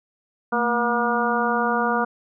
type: harmonic tone with a mistuned harmonic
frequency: 239.1 Hz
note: A#3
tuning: 44 cents sharp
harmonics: 1 / 2 / 3 / 4 / 5 / 6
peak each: -26 / -26 / -26 / -26 / -26 / -26 dBFS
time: 0.52-2.05 s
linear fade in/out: 10 ms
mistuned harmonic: 1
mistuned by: -82 cents
effects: none